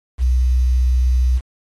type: tone with quantisation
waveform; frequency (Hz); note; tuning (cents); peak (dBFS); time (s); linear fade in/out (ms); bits
sine; 62.6; B1; +24; -12; 0.18-1.41; 50; 7
effects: AAC 32 kbps